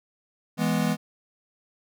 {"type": "chord", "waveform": "square", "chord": "E major", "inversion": "none", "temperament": "equal", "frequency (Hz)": [164.81, 207.7, 246.9], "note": ["E3", "G#3", "B3"], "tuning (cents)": [0, 0, 0], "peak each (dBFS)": [-27, -27, -28], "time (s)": [0.57, 0.97], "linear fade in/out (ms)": 50, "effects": []}